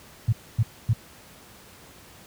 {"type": "tone bursts", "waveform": "sine", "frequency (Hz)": 112, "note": "A2", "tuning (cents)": 31, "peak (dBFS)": -16, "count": 3, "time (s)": [0.28, 0.932], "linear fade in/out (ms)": 5, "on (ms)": 44, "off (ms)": 260, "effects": ["pink hiss -49 dBFS RMS until 2.26 s", "high-pass 60 Hz 12 dB/octave"]}